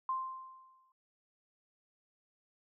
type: tone with exponential decay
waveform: sine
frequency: 1046.5 Hz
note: C6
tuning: in tune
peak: -30 dBFS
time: 0.09-0.92 s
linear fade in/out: 2 ms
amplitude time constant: 180 ms
effects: none